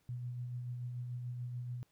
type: tone with tremolo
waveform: sine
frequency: 122.8 Hz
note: B2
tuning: 9 cents flat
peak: -37 dBFS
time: 0.09-1.83 s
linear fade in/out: 0 ms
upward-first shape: sine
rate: 6.9 Hz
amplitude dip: 30%
effects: pink hiss -75 dBFS RMS until 1.91 s